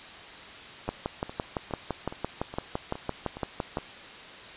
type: two click trains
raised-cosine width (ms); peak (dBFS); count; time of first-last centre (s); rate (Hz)
1; -14 / -24; 18 / 8; 0.89-3.771 / 0.88-3.785; 5.9 / 2.41
effects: white hiss -44 dBFS RMS until 4.56 s + resampled to 8000 Hz